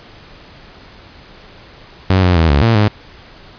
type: tone with pitch steps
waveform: sawtooth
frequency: 94.3 / 89.7 / 81.6 / 71.3 / 114.5 / 105 Hz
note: F#2 / F2 / E2 / C#2 / A#2 / G#2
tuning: +33 / +47 / -17 / +49 / -31 / +19 cents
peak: -5 dBFS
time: 2.1-2.88 s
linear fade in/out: 0 ms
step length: 130 ms
effects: pink hiss -40 dBFS RMS until 3.58 s + resampled to 11025 Hz